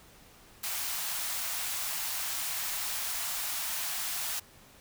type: high-pass noise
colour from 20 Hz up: white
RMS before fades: -34 dBFS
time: 0.63-4.4 s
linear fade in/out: 10 ms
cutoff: 650 Hz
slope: 48 dB/octave
effects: pink hiss -56 dBFS RMS until 4.8 s